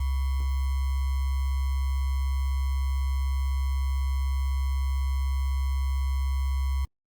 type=tone with sample-and-hold; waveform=sine; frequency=67 Hz; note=C2; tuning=42 cents sharp; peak=-23 dBFS; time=0-6.85 s; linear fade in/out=5 ms; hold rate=1050 Hz; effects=Opus 24 kbps